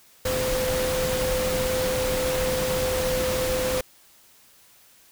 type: tone in noise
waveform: sine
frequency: 512 Hz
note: C5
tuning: 38 cents flat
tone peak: -24 dBFS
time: 0.25-3.81 s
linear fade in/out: 5 ms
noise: pink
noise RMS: -28 dBFS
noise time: 0.25-3.81 s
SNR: +1 dB
effects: white hiss -55 dBFS RMS until 5.11 s